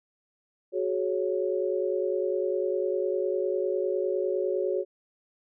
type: chord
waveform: sine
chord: F# suspended second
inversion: none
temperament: equal with one note detuned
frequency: 370 / 419.9 / 554.4 Hz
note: F#4 / G#4 / C#5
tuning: 0 / +19 / 0 cents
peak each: -28 / -30 / -30 dBFS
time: 0.72-4.85 s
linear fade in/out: 50 ms
effects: none